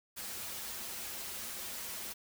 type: noise with comb filter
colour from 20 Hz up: white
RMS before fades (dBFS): -42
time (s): 0.16-2.14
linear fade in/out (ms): 20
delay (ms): 6.8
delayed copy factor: -0.7
effects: none